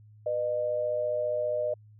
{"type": "tone pair together", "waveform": "sine", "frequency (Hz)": [493.9, 608.8], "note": ["B4", "D#5"], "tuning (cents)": [0, -38], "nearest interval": "major third", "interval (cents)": 362, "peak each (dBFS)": [-33, -27], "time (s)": [0.26, 1.74], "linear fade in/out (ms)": 5, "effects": ["added 106 Hz sine -51 dBFS peak until 1.99 s"]}